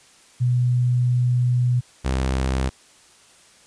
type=tone pair in turn; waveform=sine / sawtooth; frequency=123.47 / 65.41 Hz; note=B2 / C2; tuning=0 / 0 cents; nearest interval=major seventh; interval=1100 cents; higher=first; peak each=-16 dBFS; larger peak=neither; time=0.4-1.81 / 2.04-2.7 s; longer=first; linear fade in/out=20 ms; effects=white hiss -52 dBFS RMS until 3.66 s + resampled to 22050 Hz